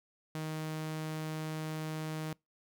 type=tone; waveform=sawtooth; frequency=156.6 Hz; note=D#3; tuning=11 cents sharp; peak=-32 dBFS; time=0.35-2.33 s; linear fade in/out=0 ms; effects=noise-tail reverb RT60 0.2 s tail -25 dB re dry